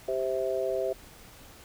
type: chord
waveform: sine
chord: C major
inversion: second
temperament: just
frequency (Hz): 392.4 / 523.3 / 654.1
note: G4 / C5 / E5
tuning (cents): +2 / 0 / -14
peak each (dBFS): -31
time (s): 0.08-0.93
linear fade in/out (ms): 5
effects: pink hiss -51 dBFS RMS until 1.64 s